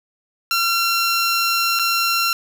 15% pulse tone with dropouts, 1366 Hz, F6, 39 cents flat, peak -10 dBFS, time 0.51-2.33 s, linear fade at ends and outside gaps 1 ms, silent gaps 1.79-1.795 s, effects none

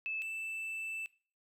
sine / triangle tone pair in turn, 2620 / 2646 Hz, E7 / E7, -11 / +6 cents, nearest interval unison, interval 17 cents, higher second, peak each -34 / -36 dBFS, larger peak first, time 0.06-0.22 / 0.22-1.06 s, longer second, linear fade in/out 0 ms, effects noise-tail reverb RT60 0.4 s tail -20 dB re dry

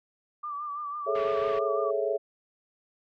sine tone with vibrato, 1174.7 Hz, D6, in tune, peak -32 dBFS, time 0.43-1.91 s, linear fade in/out 10 ms, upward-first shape sine, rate 6 Hz, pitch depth 48 cents each way
sine chord, A major seventh, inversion third, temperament equal, 415.3 / 440 / 554.4 / 659.3 Hz, G#4 / A4 / C#5 / E5, 0 / 0 / 0 / 0 cents, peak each -30 / -31 / -31 / -31 dBFS, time 1.06-2.18 s, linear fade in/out 20 ms
white low-pass noise, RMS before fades -43 dBFS, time 1.15-1.59 s, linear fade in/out 2 ms, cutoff 2900 Hz, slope 24 dB/octave
effects none

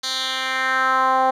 10% pulse tone with band-pass filter sweep, 261.6 Hz, C4, in tune, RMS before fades -20 dBFS, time 0.03-1.31 s, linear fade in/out 10 ms, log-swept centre 4700 to 740 Hz, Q 2.4, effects none

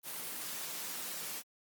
white high-pass noise, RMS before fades -41 dBFS, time 0.03-1.43 s, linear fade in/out 50 ms, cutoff 130 Hz, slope 96 dB/octave, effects Opus 24 kbps

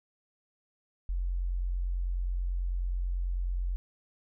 sine tone, 44.6 Hz, F1, 37 cents sharp, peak -28 dBFS, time 1.09-3.76 s, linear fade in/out 0 ms, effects none

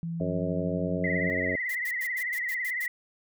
sine tone with pitch glide, 167 to 172.49 Hz, E3 to F3, +23 to -21 cents, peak -30 dBFS, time 0.03-1.3 s, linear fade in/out 0 ms, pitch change +56 cents, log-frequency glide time 0.25-1.01 s
harmonic tone, 91 Hz, F#2, 28 cents flat, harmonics 1 / 2 / 3 / 4 / 5 / 6 / 7, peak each -38 / -37 / -34 / -38 / -36 / -35 / -35 dBFS, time 0.2-1.56 s, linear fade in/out 5 ms
sine tone with vibrato, 1975.5 Hz, B6, in tune, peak -28 dBFS, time 1.04-2.88 s, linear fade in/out 2 ms, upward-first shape triangle, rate 18 Hz, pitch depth 100 cents each way
blue noise bursts, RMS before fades -41 dBFS, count 8, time 1.69-2.865 s, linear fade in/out 5 ms, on 62 ms, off 97 ms
effects none

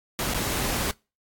pink noise with dropouts, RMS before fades -27 dBFS, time 0.19-0.91 s, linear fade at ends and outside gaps 0 ms, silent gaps 0.337-0.345 s, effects noise-tail reverb RT60 0.3 s tail -26 dB re dry + AAC 64 kbps

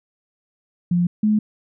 sine tone pair in turn, 175.2 / 213 Hz, F3 / G#3, +6 / +44 cents, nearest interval minor third, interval 338 cents, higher second, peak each -15 / -14 dBFS, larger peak second, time 0.91-1.07 / 1.23-1.39 s, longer neither, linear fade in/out 5 ms, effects none

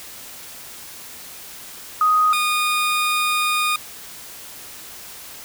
sine / 20% pulse tone pair in turn, 1248 / 1227.3 Hz, D#6 / D#6, +5 / -24 cents, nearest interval unison, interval 29 cents, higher first, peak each -13 dBFS, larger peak neither, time 2.01-2.33 / 2.33-3.76 s, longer second, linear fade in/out 2 ms, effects white hiss -38 dBFS RMS until 5.44 s

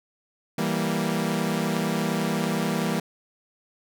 sawtooth chord, E diminished, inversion none, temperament equal, 164.81 / 196 / 233.1 Hz, E3 / G3 / Bb3, 0 / 0 / 0 cents, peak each -24 dBFS, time 0.58-3 s, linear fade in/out 5 ms, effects none

